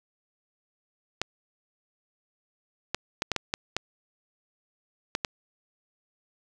clicks, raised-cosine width 0.2 ms, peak -9 dBFS, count 9, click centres 1.216 / 2.946 / 3.221 / 3.317 / 3.363 / 3.539 / 3.766 / 5.151 / 5.248 s, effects none

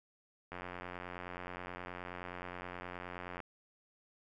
click train, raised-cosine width 0.5 ms, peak -28 dBFS, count 259, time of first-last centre 0.52-3.403 s, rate 89.5 Hz, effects none

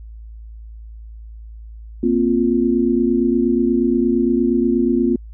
sine chord, Bb suspended second, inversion none, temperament equal, 233.1 / 261.6 / 349.2 Hz, Bb3 / C4 / F4, 0 / 0 / 0 cents, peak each -18 dBFS, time 2.03-5.16 s, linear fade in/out 5 ms, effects added 55 Hz sine -33 dBFS peak until 5.33 s

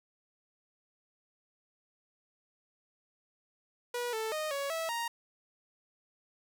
sawtooth tone with pitch steps, 484.8 / 441.5 / 618 / 559 / 652 / 934 Hz, B4 / A4 / D#5 / C#5 / E5 / A#5, -32 / +6 / -12 / +14 / -19 / +3 cents, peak -29 dBFS, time 3.94-5.08 s, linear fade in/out 5 ms, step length 190 ms, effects none

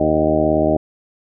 harmonic tone with a mistuned harmonic, 77.4 Hz, D#2, 9 cents flat, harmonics 1 / 2 / 3 / 4 / 5 / 6 / 7 / 8 / 9 / 10, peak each -26 / -25 / -24 / -19 / -22 / -28 / -27 / -17 / -29 / -27 dBFS, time 0-0.77 s, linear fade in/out 5 ms, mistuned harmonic 9, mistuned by +19 cents, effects none

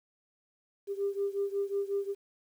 sine beating tone pair, 397.1 / 402.6 Hz, G4 / G4, +22 / +46 cents, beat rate 5.5 Hz, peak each -31 / -33 dBFS, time 0.87-2.15 s, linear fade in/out 50 ms, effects tanh soft clip ceiling -22 dBFS + 10-bit

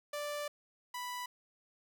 sawtooth tone pair in turn, 587.3 / 987.7 Hz, D5 / B5, 0 / 0 cents, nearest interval major sixth, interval 900 cents, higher second, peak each -33 / -35 dBFS, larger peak first, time 0.13-0.48 / 0.94-1.26 s, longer first, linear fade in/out 5 ms, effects none

